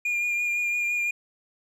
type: tone with vibrato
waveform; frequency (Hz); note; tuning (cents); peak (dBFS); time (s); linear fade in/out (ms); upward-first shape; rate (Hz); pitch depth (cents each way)
triangle; 2418; D7; +50; -22; 0.05-1.11; 5; triangle; 5.9; 23
effects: none